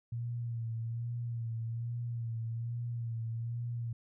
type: tone with vibrato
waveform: sine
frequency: 116.54 Hz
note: A#2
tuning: in tune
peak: -34 dBFS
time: 0.12-3.93 s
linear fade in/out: 5 ms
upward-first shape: sine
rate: 1.2 Hz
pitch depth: 42 cents each way
effects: none